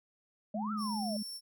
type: exponential two-way sweep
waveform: sine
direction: up then down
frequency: 587.3 to 1377 to 587.3 Hz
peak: -37 dBFS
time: 0.54-1.17 s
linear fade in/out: 5 ms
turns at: 0.72 s
type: tone with vibrato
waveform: sine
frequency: 211.8 Hz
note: G#3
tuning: 34 cents sharp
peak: -34 dBFS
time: 0.54-1.23 s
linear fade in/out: 10 ms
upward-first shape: sine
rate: 19 Hz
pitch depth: 37 cents each way
type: tone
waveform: sawtooth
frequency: 5430 Hz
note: F8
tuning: 50 cents flat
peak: -38 dBFS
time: 0.77-1.41 s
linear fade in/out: 50 ms
effects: none